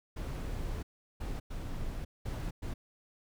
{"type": "noise bursts at uneven times", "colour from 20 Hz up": "brown", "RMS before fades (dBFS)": -37, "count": 5, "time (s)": [[0.16, 0.83], [1.2, 1.4], [1.5, 2.05], [2.25, 2.51], [2.62, 2.74]], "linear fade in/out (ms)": 10, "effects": []}